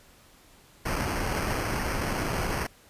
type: noise with sample-and-hold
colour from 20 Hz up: pink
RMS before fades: -29 dBFS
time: 0.85-2.67 s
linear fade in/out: 10 ms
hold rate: 3675 Hz
effects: pink hiss -56 dBFS RMS until 2.89 s + resampled to 32000 Hz